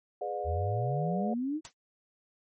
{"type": "chord", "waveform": "sine", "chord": "G# diminished seventh", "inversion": "none", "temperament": "just", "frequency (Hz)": [415.3, 498.4, 598, 717.6], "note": ["G#4", "B4", "D5", "F5"], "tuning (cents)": [0, 16, 31, 47], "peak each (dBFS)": [-38, -39, -37, -35], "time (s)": [0.21, 1.34], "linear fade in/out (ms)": 5}
{"type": "exponential sweep", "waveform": "sine", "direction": "up", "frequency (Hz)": [74.2, 323.6], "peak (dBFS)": -29, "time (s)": [0.44, 1.61], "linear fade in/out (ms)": 50}
{"type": "noise with exponential decay", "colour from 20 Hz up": "white", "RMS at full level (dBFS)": -37, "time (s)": [1.65, 1.73], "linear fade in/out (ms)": 0, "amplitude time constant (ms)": 17}
{"effects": ["MP3 32 kbps"]}